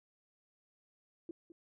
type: tone with echo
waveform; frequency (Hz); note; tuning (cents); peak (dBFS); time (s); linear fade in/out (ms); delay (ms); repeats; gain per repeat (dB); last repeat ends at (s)
sine; 335.3; E4; +30; -40; 1.29-1.31; 2; 210; 1; -12; 1.52
effects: none